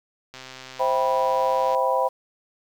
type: click train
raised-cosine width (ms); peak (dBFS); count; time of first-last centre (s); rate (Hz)
0.2; -22; 184; 0.34-1.748; 130
type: chord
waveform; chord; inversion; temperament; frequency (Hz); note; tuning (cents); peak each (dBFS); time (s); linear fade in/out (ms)
sine; C major seventh; none; just; 523.3 / 654.1 / 784.9 / 981.1; C5 / E5 / G5 / B5; 0 / -14 / +2 / -12; -23 / -27 / -26 / -23; 0.79-2.09; 20
effects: 8-bit